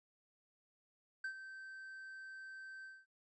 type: tone with ADSR envelope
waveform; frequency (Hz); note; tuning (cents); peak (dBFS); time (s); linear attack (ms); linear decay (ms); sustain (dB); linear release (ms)
triangle; 1552; G6; -18; -36; 1.24-3.06; 5; 85; -11; 220
effects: noise-tail reverb RT60 0.1 s tail -18 dB re dry + resampled to 22050 Hz